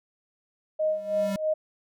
sine tone with tremolo, 622.3 Hz, D#5, in tune, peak -21 dBFS, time 0.79-1.54 s, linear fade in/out 10 ms, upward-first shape sine, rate 3.1 Hz, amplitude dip 80%
square tone with exponential growth, 196 Hz, G3, in tune, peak -26 dBFS, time 0.8-1.36 s, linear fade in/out 2 ms, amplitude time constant 120 ms
effects none

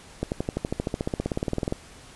accelerating click train, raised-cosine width 2 ms, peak -12 dBFS, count 24, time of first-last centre 0.23-1.724 s, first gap 89 ms, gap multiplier 0.97, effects pink hiss -48 dBFS RMS until 2.15 s + resampled to 24000 Hz

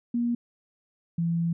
sine tone pair in turn, 237.9 / 168.22 Hz, A#3 / E3, +35 / +35 cents, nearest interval tritone, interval 600 cents, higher first, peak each -23 dBFS, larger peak neither, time 0.14-0.35 / 1.18-1.53 s, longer second, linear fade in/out 5 ms, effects none

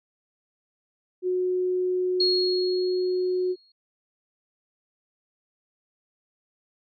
sine tone, 365.5 Hz, F#4, 21 cents flat, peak -22 dBFS, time 1.22-3.56 s, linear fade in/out 50 ms
sine tone with exponential decay, 4300 Hz, C8, 47 cents sharp, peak -19 dBFS, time 2.2-3.72 s, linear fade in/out 5 ms, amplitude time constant 330 ms
effects none

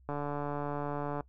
click train, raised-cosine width 1 ms, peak -22 dBFS, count 163, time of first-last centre 0.09-1.207 s, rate 145 Hz, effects noise-tail reverb RT60 0.1 s tail -22 dB re dry + added 64 Hz sine -57 dBFS peak until 1.28 s

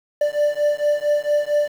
triangle beating tone pair, 587.3 / 591.7 Hz, D5 / D5, 0 / +13 cents, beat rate 4.4 Hz, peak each -18 dBFS, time 0.21-1.68 s, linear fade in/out 5 ms, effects 7-bit

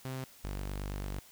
sawtooth tone pair in turn, 130.81 / 49 Hz, C3 / G1, 0 / 0 cents, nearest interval octave + perfect fourth, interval 1700 cents, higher first, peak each -33 / -32 dBFS, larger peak second, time 0.05-0.24 / 0.44-1.19 s, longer second, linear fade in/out 0 ms, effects white hiss -57 dBFS RMS until 1.31 s

